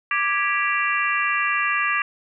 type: harmonic tone with a mistuned harmonic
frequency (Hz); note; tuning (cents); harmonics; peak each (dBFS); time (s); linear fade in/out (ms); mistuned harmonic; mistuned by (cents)
392; G4; 0; 3 / 4 / 5 / 6 / 7; -24 / -25 / -26 / -27 / -27; 0.11-2.02; 2; 4; +95
effects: none